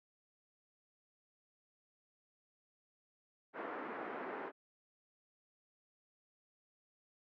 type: band-pass noise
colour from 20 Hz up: pink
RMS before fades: -44 dBFS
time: 3.53-4.52 s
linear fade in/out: 50 ms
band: 280 to 1800 Hz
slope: 24 dB/octave
effects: none